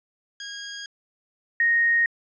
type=tone pair in turn; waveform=15% pulse / sine; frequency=1635 / 1863.4 Hz; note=G#6 / A#6; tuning=-28 / -1 cents; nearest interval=major second; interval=227 cents; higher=second; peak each=-27 / -17 dBFS; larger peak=second; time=0.4-0.86 / 1.6-2.06 s; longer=neither; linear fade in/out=2 ms; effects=resampled to 16000 Hz